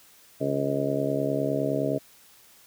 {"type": "harmonic tone", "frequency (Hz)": 69.8, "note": "C#2", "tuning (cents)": 13, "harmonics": [2, 3, 4, 5, 6, 7, 8, 9], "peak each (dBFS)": [-32, -40, -29, -37, -31, -33, -35, -29], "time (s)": [0.4, 1.99], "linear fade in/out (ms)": 20, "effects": ["white hiss -55 dBFS RMS until 2.66 s"]}